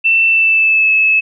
sine tone with pitch glide, 2676 to 2597 Hz, E7 to E7, +25 to -26 cents, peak -8 dBFS, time 0.04-1.21 s, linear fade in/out 20 ms, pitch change -51 cents, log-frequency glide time 0.27-0.91 s, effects none

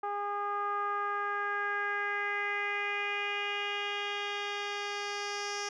10% pulse tone with low-pass filter sweep, 408.1 Hz, G#4, 30 cents flat, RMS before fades -34 dBFS, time 0.03-5.69 s, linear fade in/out 5 ms, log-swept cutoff 990 to 5400 Hz, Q 3.5, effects none

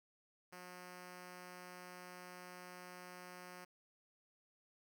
5% pulse tone, 180 Hz, F#3, 47 cents flat, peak -40 dBFS, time 0.52-3.65 s, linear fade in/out 10 ms, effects none

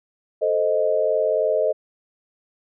sine chord, A diminished, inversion none, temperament equal, 440 / 523.3 / 622.3 Hz, A4 / C5 / Eb5, 0 / 0 / 0 cents, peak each -23 / -23 / -20 dBFS, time 0.41-1.73 s, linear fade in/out 20 ms, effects none

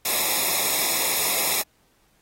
white noise with comb filter, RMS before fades -23 dBFS, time 0.05-1.62 s, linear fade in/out 5 ms, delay 0.66 ms, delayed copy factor -0.8, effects pink hiss -64 dBFS RMS until 2.21 s + AAC 48 kbps

